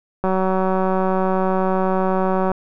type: click train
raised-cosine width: 1 ms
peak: -7 dBFS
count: 429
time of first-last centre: 0.24-2.517 s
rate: 188 Hz
effects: none

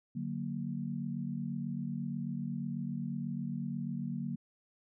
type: chord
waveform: sine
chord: D augmented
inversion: none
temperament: equal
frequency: 146.83 / 185 / 233.1 Hz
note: D3 / F#3 / A#3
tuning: 0 / 0 / 0 cents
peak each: -39 / -39 / -38 dBFS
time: 0.15-4.36 s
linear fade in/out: 10 ms
effects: none

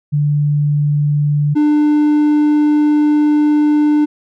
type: tone pair in turn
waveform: sine / triangle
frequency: 146.83 / 298.6 Hz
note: D3 / D4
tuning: 0 / +29 cents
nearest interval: octave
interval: 1229 cents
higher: second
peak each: -11 / -7 dBFS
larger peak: second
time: 0.12-1.55 / 1.55-4.06 s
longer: second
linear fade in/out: 20 ms
effects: none

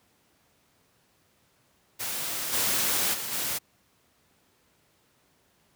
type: noise with level steps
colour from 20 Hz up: white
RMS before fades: -32 / -26 / -34 / -30 dBFS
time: 1.99-3.59 s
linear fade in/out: 20 ms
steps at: 2.52 / 3.13 / 3.31 s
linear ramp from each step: 20 ms
effects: pink hiss -66 dBFS RMS until 5.75 s + high-pass 80 Hz 12 dB/octave

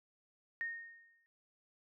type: tone with exponential decay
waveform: sine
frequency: 1848 Hz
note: A#6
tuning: 16 cents flat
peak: -34 dBFS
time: 0.61-1.26 s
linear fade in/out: 0 ms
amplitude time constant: 140 ms
effects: none

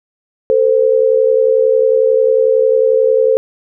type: tone pair together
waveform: sine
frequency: 446.9 / 518 Hz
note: A4 / C5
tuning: +27 / -17 cents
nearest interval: minor third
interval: 256 cents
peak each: -11 dBFS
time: 0.5-3.37 s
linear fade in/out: 0 ms
effects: none

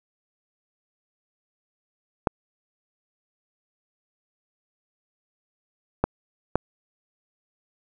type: clicks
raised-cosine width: 1 ms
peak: -5 dBFS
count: 3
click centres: 2.272 / 6.04 / 6.556 s
effects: none

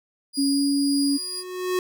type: tone with tremolo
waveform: 30% pulse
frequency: 4877 Hz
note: D#8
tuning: 35 cents flat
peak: -23 dBFS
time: 0.33-1.44 s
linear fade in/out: 50 ms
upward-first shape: triangle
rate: 1.8 Hz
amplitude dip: 35%
type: tone with pitch glide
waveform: sine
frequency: 277 to 280.5 Hz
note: C#4 to C#4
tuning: -1 to +21 cents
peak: -19 dBFS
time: 0.37-1.18 s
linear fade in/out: 20 ms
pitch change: +22 cents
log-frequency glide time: 0.49-0.61 s
type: tone with exponential growth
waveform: square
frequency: 366 Hz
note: F#4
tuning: 19 cents flat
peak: -20 dBFS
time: 0.91-1.79 s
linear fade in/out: 1 ms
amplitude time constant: 190 ms
effects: none

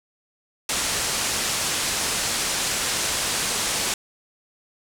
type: low-pass noise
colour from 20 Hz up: white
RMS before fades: -25 dBFS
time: 0.69-3.94 s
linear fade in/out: 2 ms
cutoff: 9400 Hz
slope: 24 dB/octave
effects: none

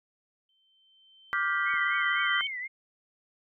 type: tone with exponential growth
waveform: sine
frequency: 3100 Hz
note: G7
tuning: 20 cents flat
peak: -29 dBFS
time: 0.49-2.47 s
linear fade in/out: 2 ms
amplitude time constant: 430 ms
type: chord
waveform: sine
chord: G dominant seventh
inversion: second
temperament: just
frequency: 1176 / 1411.2 / 1568 / 1960 Hz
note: D6 / F6 / G6 / B6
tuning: +2 / +18 / 0 / -14 cents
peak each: -31 dBFS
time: 1.33-2.41 s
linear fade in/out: 0 ms
type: tone with vibrato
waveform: sine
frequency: 2090 Hz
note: C7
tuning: 2 cents flat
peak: -33 dBFS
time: 1.65-2.68 s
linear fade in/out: 20 ms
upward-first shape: triangle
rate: 4 Hz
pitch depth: 140 cents each way
type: click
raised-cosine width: 2 ms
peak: -39 dBFS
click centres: 1.74 s
effects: none

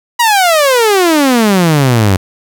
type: exponential sweep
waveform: sawtooth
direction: down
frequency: 978 to 91 Hz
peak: -3 dBFS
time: 0.19-2.17 s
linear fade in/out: 10 ms
effects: none

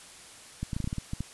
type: clicks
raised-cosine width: 5 ms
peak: -19 dBFS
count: 10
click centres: 0.63 / 0.732 / 0.765 / 0.803 / 0.843 / 0.875 / 0.929 / 0.983 / 1.134 / 1.206 s
effects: white hiss -49 dBFS RMS until 1.33 s + resampled to 24000 Hz

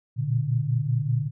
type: tone cluster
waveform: sine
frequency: 116.6 / 121.7 / 146.2 Hz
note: A#2 / B2 / D3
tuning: +1 / -25 / -7 cents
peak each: -26 dBFS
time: 0.16-1.31 s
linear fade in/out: 50 ms
effects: none

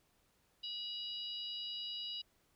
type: harmonic tone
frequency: 970 Hz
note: B5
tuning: 31 cents flat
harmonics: 3 / 4 / 5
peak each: -43 / -45 / -47 dBFS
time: 0.63-2.22 s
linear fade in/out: 10 ms
effects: pink hiss -74 dBFS RMS until 2.55 s

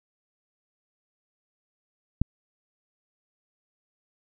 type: click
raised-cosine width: 5 ms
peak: -9 dBFS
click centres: 2.216 s
effects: none

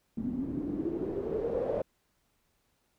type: noise with low-pass filter sweep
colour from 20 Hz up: white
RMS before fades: -33 dBFS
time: 0.17-1.82 s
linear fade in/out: 5 ms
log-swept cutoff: 230 to 560 Hz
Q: 8.4
effects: pink hiss -74 dBFS RMS until 2.98 s

